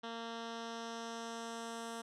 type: tone with low-pass filter sweep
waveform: 10% pulse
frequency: 230 Hz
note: A#3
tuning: 23 cents flat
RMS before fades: -44 dBFS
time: 0.03-2.02 s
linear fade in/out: 10 ms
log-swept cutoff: 3800 to 9500 Hz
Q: 1.6
effects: none